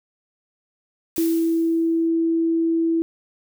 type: noise with exponential decay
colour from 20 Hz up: blue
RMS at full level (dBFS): -29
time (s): 1.16-2.08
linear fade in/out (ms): 2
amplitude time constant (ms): 200
type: tone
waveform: sine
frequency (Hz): 329.6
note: E4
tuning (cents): 0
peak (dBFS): -17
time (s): 1.18-3.02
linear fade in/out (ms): 0
effects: none